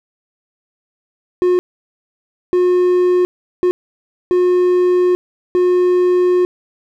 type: tone bursts at uneven times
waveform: triangle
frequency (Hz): 360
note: F#4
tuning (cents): -47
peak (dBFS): -8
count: 5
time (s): 1.42-1.59 / 2.53-3.25 / 3.63-3.71 / 4.31-5.15 / 5.55-6.45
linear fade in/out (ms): 0
effects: none